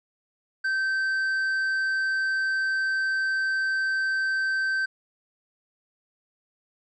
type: tone with tanh clipping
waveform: sine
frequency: 1552 Hz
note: G6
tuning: 18 cents flat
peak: -24 dBFS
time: 0.64-4.86 s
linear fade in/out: 10 ms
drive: 5 dB
effects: none